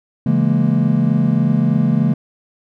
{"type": "chord", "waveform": "triangle", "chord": "A# half-diminished seventh", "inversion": "first", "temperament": "just", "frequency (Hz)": [139.85, 167.82, 209.8, 233.1], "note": ["C#3", "E3", "G#3", "A#3"], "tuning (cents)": [16, 31, 18, 0], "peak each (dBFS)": -16, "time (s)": [0.26, 2.14], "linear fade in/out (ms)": 5, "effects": []}